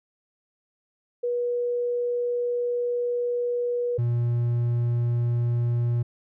sine / triangle tone pair in turn, 484.2 / 119.31 Hz, B4 / A#2, -34 / +41 cents, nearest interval 2 octaves, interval 2425 cents, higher first, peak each -23 / -19 dBFS, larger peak second, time 1.23-3.98 / 3.98-6.03 s, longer first, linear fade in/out 10 ms, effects none

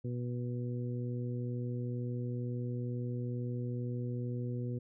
harmonic tone, 122.2 Hz, B2, 18 cents flat, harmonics 1 / 2 / 3 / 4, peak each -35 / -41 / -45 / -47 dBFS, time 0.04-4.79 s, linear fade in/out 10 ms, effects none

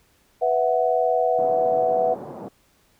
sine chord, B suspended fourth, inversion none, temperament equal, 493.9 / 659.3 / 740 Hz, B4 / E5 / F#5, 0 / 0 / 0 cents, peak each -22 dBFS, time 0.41-2.15 s, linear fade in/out 20 ms
white band-pass noise, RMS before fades -36 dBFS, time 1.38-2.49 s, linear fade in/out 10 ms, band 130 to 740 Hz, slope 24 dB/octave
effects pink hiss -61 dBFS RMS until 2.99 s

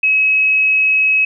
sine tone, 2561 Hz, D#7, 49 cents sharp, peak -10 dBFS, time 0.03-1.25 s, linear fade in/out 5 ms, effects none

